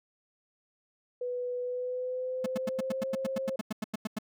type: tone with pitch glide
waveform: sine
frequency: 493.9 to 532.4 Hz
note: B4 to C5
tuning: 0 to +30 cents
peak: -31 dBFS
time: 1.21-3.56 s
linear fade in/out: 5 ms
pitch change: +130 cents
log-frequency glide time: 1.61-3.11 s
type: tone bursts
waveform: 45% pulse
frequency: 215.9 Hz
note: A3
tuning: 33 cents flat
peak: -30 dBFS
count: 16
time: 2.44-4.187 s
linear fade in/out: 5 ms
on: 22 ms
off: 93 ms
effects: none